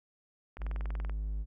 click train, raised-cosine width 0.5 ms, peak -29 dBFS, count 12, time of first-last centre 0.57-1.096 s, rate 20.9 Hz
triangle tone, 51.91 Hz, G#1, in tune, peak -30 dBFS, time 0.58-1.46 s, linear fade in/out 50 ms
effects none

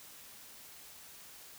silence, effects white hiss -53 dBFS RMS until 1.58 s

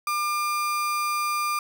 35% pulse tone, 1200 Hz, D6, 37 cents sharp, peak -22 dBFS, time 0.07-1.59 s, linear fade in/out 2 ms, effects none

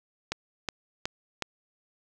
click train, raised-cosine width 0.2 ms, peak -12 dBFS, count 4, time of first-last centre 0.32-1.423 s, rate 2.72 Hz, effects none

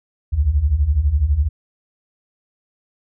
sine beating tone pair, 64.9 / 76.9 Hz, C2 / D#2, -13 / -20 cents, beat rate 12 Hz, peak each -19 / -15 dBFS, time 0.32-1.49 s, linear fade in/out 20 ms, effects none

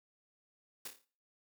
white noise with echo, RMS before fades -43 dBFS, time 0.85-0.88 s, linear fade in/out 5 ms, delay 28 ms, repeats 6, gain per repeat -6 dB, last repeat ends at 1.048 s, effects noise-tail reverb RT60 0.4 s tail -18 dB re dry

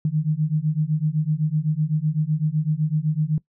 sine beating tone pair, 150 / 157.9 Hz, D3 / D#3, +37 / +26 cents, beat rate 7.9 Hz, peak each -22 dBFS, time 0.05-3.38 s, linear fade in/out 2 ms, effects noise-tail reverb RT60 0.1 s tail -21 dB re dry

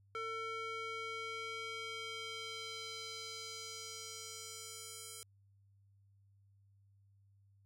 square tone with band-pass filter sweep, 450 Hz, A4, 39 cents sharp, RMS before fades -45 dBFS, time 0.15-5.23 s, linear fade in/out 0 ms, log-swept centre 1500 to 9000 Hz, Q 1.5, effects added 99 Hz sine -65 dBFS peak until 7.65 s

